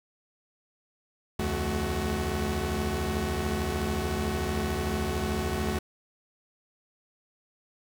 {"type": "tone cluster", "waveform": "sawtooth", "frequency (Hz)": [71.1, 84.6, 216.1, 372.4], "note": ["C#2", "E2", "A3", "F#4"], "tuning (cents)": [45, 45, -31, 11], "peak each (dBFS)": -29, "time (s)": [1.39, 5.79], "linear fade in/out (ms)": 5, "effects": []}